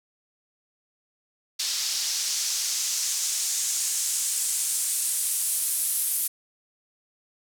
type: noise with band-pass filter sweep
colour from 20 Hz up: white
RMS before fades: -27 dBFS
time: 1.59-6.28 s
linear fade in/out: 10 ms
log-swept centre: 4900 to 11000 Hz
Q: 1.8
effects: none